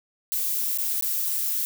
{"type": "noise with dropouts", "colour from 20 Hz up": "violet", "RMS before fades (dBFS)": -26, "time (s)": [0.32, 1.65], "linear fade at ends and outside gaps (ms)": 0, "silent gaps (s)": [[0.775, 0.785], [1.01, 1.024]], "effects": []}